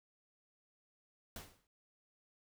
pink noise with exponential decay, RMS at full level -45 dBFS, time 1.36-1.67 s, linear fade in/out 1 ms, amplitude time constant 67 ms, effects none

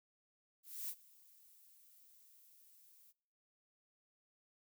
violet noise with ADSR envelope, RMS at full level -42 dBFS, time 0.63-3.13 s, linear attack 260 ms, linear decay 57 ms, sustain -23 dB, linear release 30 ms, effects noise-tail reverb RT60 0.8 s tail -26 dB re dry

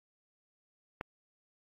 click, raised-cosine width 0.5 ms, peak -21 dBFS, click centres 1.011 s, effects AAC 64 kbps

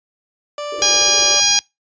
30% pulse tone with pitch glide, 587.3 to 582.9 Hz, D5 to D5, 0 to -13 cents, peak -21 dBFS, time 0.58-1.4 s, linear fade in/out 2 ms, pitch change -13 cents, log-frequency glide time 1.04-1.18 s
white band-pass noise, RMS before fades -32 dBFS, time 0.72-1.35 s, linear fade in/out 5 ms, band 350 to 460 Hz, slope 48 dB/octave
pink noise with tremolo, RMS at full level -36 dBFS, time 0.77-1.61 s, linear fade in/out 50 ms, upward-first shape triangle, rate 17 Hz, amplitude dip 65%
harmonic tone, 816 Hz, G#5, 31 cents flat, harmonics 1 / 2 / 3 / 4 / 5 / 6 / 7 / 8, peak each -26 / -27 / -22 / -20 / -22 / -18 / -17 / -20 dBFS, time 0.82-1.59 s, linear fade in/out 0 ms
effects noise-tail reverb RT60 0.2 s tail -25 dB re dry + resampled to 16000 Hz

